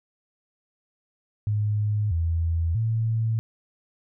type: tone with pitch steps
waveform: sine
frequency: 105.1 / 83 / 112.4 Hz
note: G#2 / E2 / A2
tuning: +21 / +12 / +37 cents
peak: -21 dBFS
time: 1.47-3.39 s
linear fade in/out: 0 ms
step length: 640 ms
effects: none